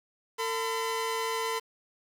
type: tone pair together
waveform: sawtooth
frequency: 451.2 / 1013 Hz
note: A4 / B5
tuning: +44 / +44 cents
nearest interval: octave + major second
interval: 1400 cents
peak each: -28 dBFS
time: 0.38-1.6 s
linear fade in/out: 20 ms
effects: low-pass 11000 Hz 12 dB/octave + 8-bit